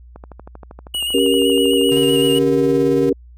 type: click train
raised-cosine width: 1 ms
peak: -22 dBFS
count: 24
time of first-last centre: 0.16-1.971 s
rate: 12.7 Hz
type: tone with vibrato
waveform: square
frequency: 2873 Hz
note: F7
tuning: 48 cents sharp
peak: -20 dBFS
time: 0.94-2.39 s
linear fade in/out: 5 ms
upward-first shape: square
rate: 7.8 Hz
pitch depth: 27 cents each way
type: chord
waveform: sine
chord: G diminished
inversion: second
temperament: equal with one note detuned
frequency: 277.2 / 392 / 471.3 Hz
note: Db4 / G4 / Bb4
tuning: 0 / 0 / +19 cents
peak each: -17 dBFS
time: 1.14-3.13 s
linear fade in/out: 5 ms
type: tone with tremolo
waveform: square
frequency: 145.2 Hz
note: D3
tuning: 19 cents flat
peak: -24 dBFS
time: 1.91-3.1 s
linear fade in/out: 10 ms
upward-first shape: sine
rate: 18 Hz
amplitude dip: 35%
effects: added 60 Hz sine -39 dBFS peak until 3.37 s